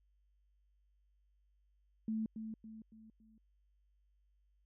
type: tone with echo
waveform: sine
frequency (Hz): 220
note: A3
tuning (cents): 0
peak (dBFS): -34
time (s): 2.08-2.26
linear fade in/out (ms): 2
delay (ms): 280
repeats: 4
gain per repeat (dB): -7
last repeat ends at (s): 3.38
effects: added 50 Hz sine -70 dBFS peak until 4.65 s